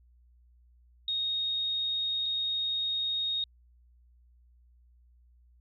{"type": "tone pair in turn", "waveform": "sine", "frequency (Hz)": [3729, 3729], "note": ["A#7", "A#7"], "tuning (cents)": [0, 0], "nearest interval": "unison", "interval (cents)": 0, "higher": "neither", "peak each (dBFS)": -28, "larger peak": "neither", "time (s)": [[1.08, 2.26], [2.26, 3.44]], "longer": "neither", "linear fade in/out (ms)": 2, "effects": ["added 60 Hz sine -58 dBFS peak until 5.6 s"]}